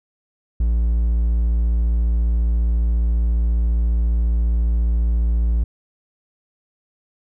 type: tone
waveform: triangle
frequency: 57.3 Hz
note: A#1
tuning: 29 cents flat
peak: -13 dBFS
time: 0.6-5.64 s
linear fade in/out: 5 ms
effects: none